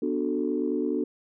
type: chord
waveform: sine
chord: B minor seventh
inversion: none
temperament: equal with one note detuned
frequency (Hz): 246.9 / 295.4 / 370 / 440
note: B3 / D4 / F#4 / A4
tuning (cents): 0 / +10 / 0 / 0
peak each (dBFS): -30 / -28 / -30 / -31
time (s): 0.02-1.04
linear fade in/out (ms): 5
effects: tanh soft clip ceiling -14 dBFS